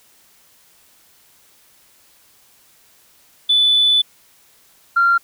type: tone pair in turn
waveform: sine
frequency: 3484 / 1382.6 Hz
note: A7 / F6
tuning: -18 / -18 cents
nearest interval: octave + major third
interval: 1600 cents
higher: first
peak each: -10 dBFS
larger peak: neither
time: 3.49-4.02 / 4.96-5.18 s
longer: first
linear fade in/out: 10 ms
effects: tanh soft clip ceiling -6 dBFS + white hiss -53 dBFS RMS until 5.23 s